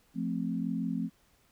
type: chord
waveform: sine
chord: F major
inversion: none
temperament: equal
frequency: 174.61 / 220 / 261.6 Hz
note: F3 / A3 / C4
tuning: 0 / 0 / 0 cents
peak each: -34 dBFS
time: 0.14-1.1 s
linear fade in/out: 50 ms
effects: pink hiss -67 dBFS RMS until 1.51 s